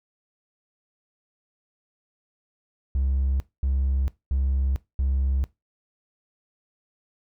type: tone bursts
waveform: triangle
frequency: 67 Hz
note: C2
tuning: 42 cents sharp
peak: -18 dBFS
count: 4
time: 2.95-5.44 s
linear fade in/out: 0 ms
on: 450 ms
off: 230 ms
effects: noise-tail reverb RT60 0.2 s tail -20 dB re dry + tanh soft clip ceiling -15 dBFS